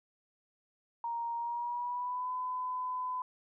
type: tone with pitch glide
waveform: sine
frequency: 935 to 1007.9 Hz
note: A#5 to B5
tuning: +5 to +35 cents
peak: -33 dBFS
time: 1.04-3.22 s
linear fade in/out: 2 ms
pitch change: +130 cents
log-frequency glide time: 1.36-2.31 s
effects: none